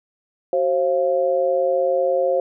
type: tone with amplitude modulation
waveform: sine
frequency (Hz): 533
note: C5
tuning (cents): +32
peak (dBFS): -12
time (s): 0.53-2.4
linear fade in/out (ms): 2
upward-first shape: sine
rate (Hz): 156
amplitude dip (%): 90
effects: none